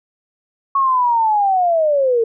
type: linear sweep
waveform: sine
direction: down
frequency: 1108.7 to 444.8 Hz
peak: -12 dBFS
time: 0.75-2.24 s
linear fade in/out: 5 ms
effects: none